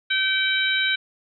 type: harmonic tone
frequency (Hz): 770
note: G5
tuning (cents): -31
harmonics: 2 / 3 / 4 / 5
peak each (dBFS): -23 / -25 / -27 / -25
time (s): 0.1-0.96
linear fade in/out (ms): 10
effects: none